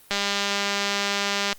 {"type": "click train", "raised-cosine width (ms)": 0.2, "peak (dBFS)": -7, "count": 286, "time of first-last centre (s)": [0.11, 1.528], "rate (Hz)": 201, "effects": ["white hiss -52 dBFS RMS until 1.58 s", "Opus 32 kbps"]}